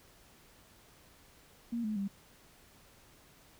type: tone with pitch steps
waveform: sine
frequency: 234.5 / 214.2 / 198 Hz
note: A#3 / A3 / G3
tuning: +11 / -46 / +18 cents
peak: -32 dBFS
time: 1.72-2.08 s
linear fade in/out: 10 ms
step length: 120 ms
effects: pink hiss -61 dBFS RMS until 3.59 s